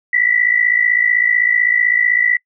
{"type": "tone pair together", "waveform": "sine", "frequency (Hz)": [1944, 1999.8], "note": ["B6", "B6"], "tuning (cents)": [-28, 21], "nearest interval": "unison", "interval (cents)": 49, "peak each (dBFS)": [-14, -15], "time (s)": [0.13, 2.37], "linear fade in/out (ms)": 5, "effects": ["noise-tail reverb RT60 0.1 s tail -26 dB re dry"]}